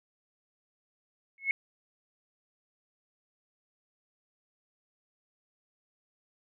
sine tone with exponential growth, 2186 Hz, C#7, 25 cents flat, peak -20 dBFS, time 1.38-1.51 s, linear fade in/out 1 ms, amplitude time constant 28 ms, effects none

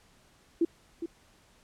sine tone with echo, 335.3 Hz, E4, 30 cents sharp, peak -21 dBFS, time 0.61-0.65 s, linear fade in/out 5 ms, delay 410 ms, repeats 1, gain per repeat -10 dB, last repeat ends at 1.06 s, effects pink hiss -62 dBFS RMS until 1.63 s + low-pass 10000 Hz 12 dB/octave

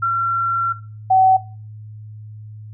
sine tone pair in turn, 1363 / 756.8 Hz, F6 / F#5, -43 / +39 cents, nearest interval minor seventh, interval 1018 cents, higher first, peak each -15 / -10 dBFS, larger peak second, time 0.02-0.73 / 1.1-1.37 s, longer first, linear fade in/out 10 ms, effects noise-tail reverb RT60 0.4 s tail -18 dB re dry + added 107 Hz sine -33 dBFS peak until 2.73 s

